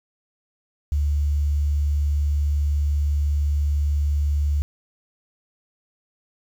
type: tone with quantisation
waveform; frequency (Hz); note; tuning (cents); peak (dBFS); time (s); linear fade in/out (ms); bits
sine; 72.9; D2; -12; -18; 0.92-4.62; 0; 8
effects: none